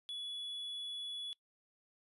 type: tone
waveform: triangle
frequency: 3404 Hz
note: G#7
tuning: 42 cents sharp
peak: -39 dBFS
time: 0.09-1.33 s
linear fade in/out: 0 ms
effects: noise-tail reverb RT60 0.1 s tail -23 dB re dry + resampled to 32000 Hz